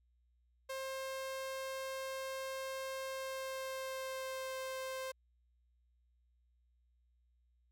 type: tone with pitch glide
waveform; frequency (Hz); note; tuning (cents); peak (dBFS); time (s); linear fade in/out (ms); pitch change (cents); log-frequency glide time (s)
sawtooth; 531 to 524.6; C5 to C5; +25 to +4; -36; 0.69-5.12; 10; -21; 3.09-4.49
effects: added 60 Hz sine -70 dBFS peak until 7.71 s